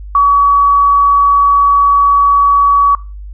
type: tone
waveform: sine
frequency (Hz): 1134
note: C#6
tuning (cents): +39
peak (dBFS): -5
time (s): 0.15-2.95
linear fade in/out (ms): 2
effects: noise-tail reverb RT60 0.3 s tail -20 dB re dry + added 50 Hz sine -25 dBFS peak until 3.33 s